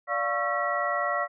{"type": "tone cluster", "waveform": "sine", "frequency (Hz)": [584, 704, 1106, 1341, 1929], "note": ["D5", "F5", "C#6", "E6", "B6"], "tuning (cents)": [-10, 14, -4, 29, -41], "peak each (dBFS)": -31, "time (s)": [0.07, 1.28], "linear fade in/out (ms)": 50, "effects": []}